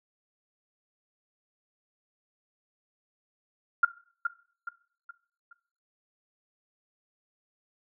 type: tone with echo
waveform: sine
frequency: 1396.9 Hz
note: F6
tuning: in tune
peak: -15 dBFS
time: 3.83-3.85 s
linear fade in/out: 5 ms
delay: 420 ms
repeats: 4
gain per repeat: -8 dB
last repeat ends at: 5.53 s
effects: noise-tail reverb RT60 0.5 s tail -19 dB re dry